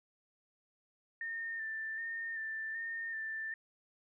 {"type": "tone with vibrato", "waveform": "sine", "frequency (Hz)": 1800, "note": "A6", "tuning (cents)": 39, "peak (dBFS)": -37, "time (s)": [1.21, 3.54], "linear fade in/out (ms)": 2, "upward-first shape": "square", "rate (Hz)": 1.3, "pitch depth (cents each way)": 25, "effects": []}